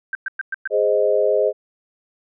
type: tone bursts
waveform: sine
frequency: 1568 Hz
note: G6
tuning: in tune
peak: -21 dBFS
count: 5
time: 0.13-0.675 s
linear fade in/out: 2 ms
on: 21 ms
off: 110 ms
type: chord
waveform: sine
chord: Ab major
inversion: none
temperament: equal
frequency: 415.3 / 523.3 / 622.3 Hz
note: Ab4 / C5 / Eb5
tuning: 0 / 0 / 0 cents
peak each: -19 dBFS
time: 0.7-1.53 s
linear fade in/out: 50 ms
effects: none